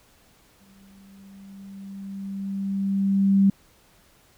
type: tone with exponential growth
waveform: sine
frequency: 196 Hz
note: G3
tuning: in tune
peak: -13 dBFS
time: 0.6-3.5 s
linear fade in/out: 5 ms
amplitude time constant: 630 ms
effects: pink hiss -58 dBFS RMS until 4.37 s